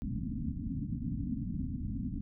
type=low-pass noise; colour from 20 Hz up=white; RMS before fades=-36 dBFS; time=0.02-2.21 s; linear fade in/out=0 ms; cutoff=280 Hz; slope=96 dB/octave; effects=none